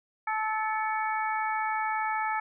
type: harmonic tone with a mistuned harmonic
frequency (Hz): 434.9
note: A4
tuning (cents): -20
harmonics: 2 / 3 / 4 / 5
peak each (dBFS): -29 / -33 / -35 / -37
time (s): 0.27-2.4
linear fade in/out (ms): 5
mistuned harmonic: 5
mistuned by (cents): +45
effects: none